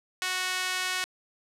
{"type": "tone with high-pass filter", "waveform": "sawtooth", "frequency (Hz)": 369, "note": "F#4", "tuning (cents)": -5, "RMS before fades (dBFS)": -30, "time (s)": [0.22, 1.04], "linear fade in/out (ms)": 0, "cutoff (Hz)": 1700, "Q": 0.98, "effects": ["low-pass 11000 Hz 12 dB/octave"]}